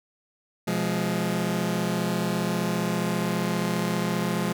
sawtooth chord, F diminished, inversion second, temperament just, 125.72 / 174.61 / 209.5 Hz, Cb3 / F3 / Ab3, +31 / 0 / +15 cents, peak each -29 / -23 / -24 dBFS, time 0.67-4.53 s, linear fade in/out 10 ms, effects none

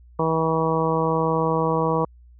harmonic tone, 161.3 Hz, E3, 37 cents flat, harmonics 1 / 2 / 3 / 4 / 5 / 6 / 7, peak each -25 / -28 / -23 / -30 / -31 / -26 / -28 dBFS, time 0.19-2.05 s, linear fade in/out 5 ms, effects added 60 Hz sine -46 dBFS peak until 2.39 s

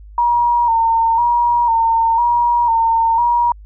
sine tone with vibrato, 932.3 Hz, A#5, in tune, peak -11 dBFS, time 0.18-3.52 s, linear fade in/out 2 ms, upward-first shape square, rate 1 Hz, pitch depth 40 cents each way, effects added 51 Hz sine -35 dBFS peak until 3.65 s

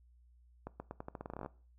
accelerating click train, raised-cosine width 1 ms, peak -28 dBFS, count 16, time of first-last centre 0.67-1.461 s, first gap 130 ms, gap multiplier 0.85, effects noise-tail reverb RT60 0.4 s tail -20 dB re dry + added 60 Hz sine -61 dBFS peak until 1.78 s

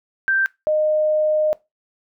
sine tone pair in turn, 1568 / 614.4 Hz, G6 / D#5, 0 / -22 cents, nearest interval octave + major third, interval 1622 cents, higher first, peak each -15 dBFS, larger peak neither, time 0.28-0.46 / 0.67-1.53 s, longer second, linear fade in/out 0 ms, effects noise-tail reverb RT60 0.2 s tail -20 dB re dry

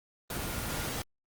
sine tone in noise, 1418 Hz, F6, 26 cents sharp, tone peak -46 dBFS, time 0.3-0.87 s, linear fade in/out 2 ms, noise pink, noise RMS -35 dBFS, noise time 0.3-1.02 s, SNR -14 dB, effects Opus 24 kbps

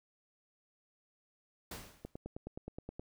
pink noise with exponential decay, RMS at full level -42 dBFS, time 1.71-2.17 s, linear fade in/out 5 ms, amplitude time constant 100 ms
click train, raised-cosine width 2 ms, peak -29 dBFS, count 10, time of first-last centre 2.05-2.995 s, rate 9.52 Hz
effects none

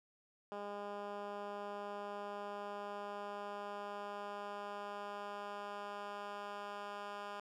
10% pulse tone with band-pass filter sweep, 203.9 Hz, G#3, 32 cents flat, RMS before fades -45 dBFS, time 0.52-7.4 s, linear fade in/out 0 ms, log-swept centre 620 to 1300 Hz, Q 0.72, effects none

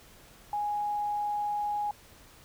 sine tone, 829 Hz, G#5, 3 cents flat, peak -28 dBFS, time 0.53-1.91 s, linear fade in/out 2 ms, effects pink hiss -55 dBFS RMS until 2.44 s

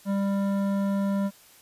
triangle tone with hard clipping, 198 Hz, G3, 18 cents sharp, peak -25 dBFS, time 0.05-1.31 s, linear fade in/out 50 ms, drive 16 dB, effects white hiss -54 dBFS RMS until 1.61 s + resampled to 32000 Hz

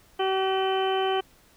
harmonic tone with a mistuned harmonic, 381.8 Hz, G4, 46 cents flat, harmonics 1 / 2 / 3 / 4 / 5 / 6 / 7 / 8, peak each -25 / -27 / -34 / -37 / -42 / -42 / -43 / -33 dBFS, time 0.19-1.21 s, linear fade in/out 10 ms, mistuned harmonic 6, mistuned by +72 cents, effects pink hiss -58 dBFS RMS until 1.56 s

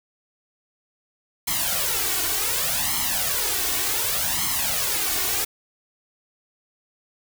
white noise with flanger, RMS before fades -24 dBFS, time 1.47-5.45 s, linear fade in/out 10 ms, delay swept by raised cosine 0.95 to 2.75 ms, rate 0.67 Hz, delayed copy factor +0.85, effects none

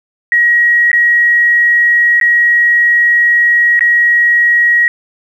sine tone with dropouts, 1900 Hz, A#6, 33 cents sharp, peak -6 dBFS, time 0.32-4.88 s, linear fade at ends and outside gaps 1 ms, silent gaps 0.916-0.93 / 2.2-2.212 / 3.793-3.808 s, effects 7-bit

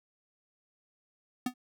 square tone with exponential decay, 250.1 Hz, B3, 22 cents sharp, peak -27 dBFS, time 1.46-1.54 s, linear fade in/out 5 ms, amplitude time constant 17 ms, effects none

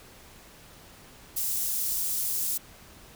white high-pass noise, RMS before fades -29 dBFS, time 1.36-2.58 s, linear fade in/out 10 ms, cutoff 7200 Hz, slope 12 dB/octave, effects pink hiss -51 dBFS RMS until 3.15 s

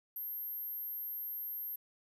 sine tone, 12790 Hz, G9, 34 cents sharp, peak -38 dBFS, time 0.16-1.76 s, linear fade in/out 5 ms, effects 12-bit

